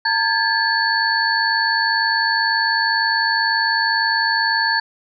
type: tone cluster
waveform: sine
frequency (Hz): 907 / 1621 / 1721 / 4449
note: A#5 / G#6 / A6 / C#8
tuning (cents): -48 / -42 / -39 / +5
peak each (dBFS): -21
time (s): 0.05-4.8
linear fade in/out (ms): 5
effects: none